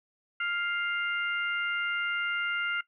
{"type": "harmonic tone", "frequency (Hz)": 700, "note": "F5", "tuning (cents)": 4, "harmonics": [2, 3, 4], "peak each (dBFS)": [-30, -34, -36], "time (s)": [0.4, 2.81], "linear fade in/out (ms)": 5, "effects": ["noise-tail reverb RT60 0.1 s tail -18 dB re dry"]}